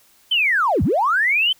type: linear two-way sweep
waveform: triangle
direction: down then up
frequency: 3134 to 64.3 to 3134 Hz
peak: -11 dBFS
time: 0.31-1.53 s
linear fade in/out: 10 ms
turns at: 0.83 s
effects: tanh soft clip ceiling -13 dBFS + white hiss -55 dBFS RMS until 1.59 s